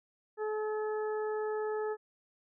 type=harmonic tone; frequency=428.9 Hz; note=A4; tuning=44 cents flat; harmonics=1 / 2 / 3 / 4; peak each=-32 / -41 / -45 / -47 dBFS; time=0.37-1.97 s; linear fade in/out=50 ms; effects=none